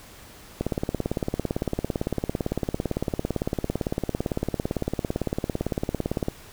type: click train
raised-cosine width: 2 ms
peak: -11 dBFS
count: 102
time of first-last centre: 0.61-6.284 s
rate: 17.8 Hz
effects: pink hiss -47 dBFS RMS until 6.52 s